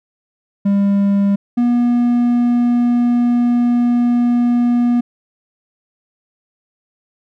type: tone pair in turn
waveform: triangle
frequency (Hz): 200 / 241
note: G3 / B3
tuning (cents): +35 / -42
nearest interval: minor third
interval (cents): 323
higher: second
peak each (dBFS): -9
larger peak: neither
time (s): 0.65-1.36 / 1.57-5.01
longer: second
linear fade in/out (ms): 10
effects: none